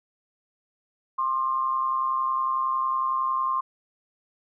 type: tone pair together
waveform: sine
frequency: 1058.1 / 1189 Hz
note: C6 / D6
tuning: +19 / +21 cents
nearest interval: major second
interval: 202 cents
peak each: -23 / -31 dBFS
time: 1.18-3.61 s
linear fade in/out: 10 ms
effects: none